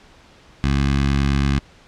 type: tone with notch filter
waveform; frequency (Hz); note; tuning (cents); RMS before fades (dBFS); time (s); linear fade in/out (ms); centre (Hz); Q
15% pulse; 69.3; C#2; 0; -18; 0.64-1.59; 0; 590; 0.73
effects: pink hiss -49 dBFS RMS until 1.87 s + low-pass 5000 Hz 12 dB/octave